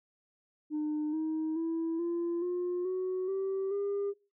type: tone with pitch steps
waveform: sine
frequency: 302.9 / 315.4 / 328.4 / 342 / 356.1 / 370.8 / 386.1 / 402 Hz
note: D#4 / D#4 / E4 / F4 / F4 / F#4 / G4 / G4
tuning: -46 / +24 / -6 / -36 / +34 / +4 / -26 / +44 cents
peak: -28 dBFS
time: 0.7-4.14 s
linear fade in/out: 50 ms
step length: 430 ms
effects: noise-tail reverb RT60 0.3 s tail -22 dB re dry + tanh soft clip ceiling -28 dBFS